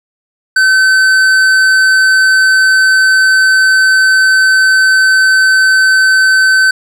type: tone with tanh clipping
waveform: sine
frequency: 1531 Hz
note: G6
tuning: 41 cents flat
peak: -7 dBFS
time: 0.56-6.71 s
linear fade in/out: 5 ms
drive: 12 dB
effects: none